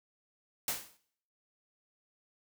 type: noise with exponential decay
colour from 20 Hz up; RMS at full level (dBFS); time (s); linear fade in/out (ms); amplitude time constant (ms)
white; -30; 0.68-0.97; 2; 61
effects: noise-tail reverb RT60 0.6 s tail -18 dB re dry